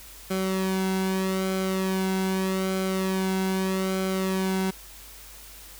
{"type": "tone with flanger", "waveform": "sawtooth", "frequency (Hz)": 189.4, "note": "F#3", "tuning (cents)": 41, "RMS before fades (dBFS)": -26, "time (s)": [0.3, 4.71], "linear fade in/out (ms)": 10, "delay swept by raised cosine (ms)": [1.1, 1.65], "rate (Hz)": 0.81, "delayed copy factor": -0.65, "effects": ["added 50 Hz sine -49 dBFS peak until 5.79 s", "white hiss -46 dBFS RMS until 5.79 s"]}